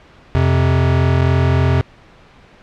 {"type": "tone pair together", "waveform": "square", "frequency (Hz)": [87.4, 130.81], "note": ["F2", "C3"], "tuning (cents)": [2, 0], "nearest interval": "perfect fifth", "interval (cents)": 698, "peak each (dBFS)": -15, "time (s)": [0.35, 1.81], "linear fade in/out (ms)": 0, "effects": ["pink hiss -45 dBFS RMS until 2.62 s", "low-pass 3000 Hz 12 dB/octave"]}